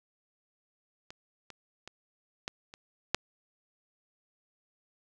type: clicks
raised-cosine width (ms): 0.2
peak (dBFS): -27 / -28 / -26 / -17 / -29 / -7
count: 6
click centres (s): 1.105 / 1.503 / 1.876 / 2.479 / 2.739 / 3.146
effects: none